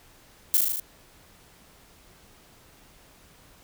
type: noise with echo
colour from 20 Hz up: violet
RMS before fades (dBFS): -19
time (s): 0.54-0.57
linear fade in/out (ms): 0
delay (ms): 38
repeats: 6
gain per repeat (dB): -2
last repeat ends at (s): 0.798
effects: pink hiss -55 dBFS RMS until 3.63 s